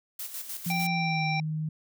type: noise with tremolo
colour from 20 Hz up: blue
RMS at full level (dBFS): -36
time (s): 0.19-0.87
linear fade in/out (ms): 5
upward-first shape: square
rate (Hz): 6.6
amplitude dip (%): 55
type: tone with pitch glide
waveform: sine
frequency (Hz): 171.8 to 155.73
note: F3 to D#3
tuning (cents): -28 to +2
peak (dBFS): -28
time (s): 0.66-1.69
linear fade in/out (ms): 5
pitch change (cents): -170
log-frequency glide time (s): 0.9-1.25
type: harmonic tone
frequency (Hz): 784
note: G5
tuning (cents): 0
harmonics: 1 / 3 / 5 / 7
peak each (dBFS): -31 / -30 / -41 / -39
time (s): 0.7-1.4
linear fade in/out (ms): 2
effects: none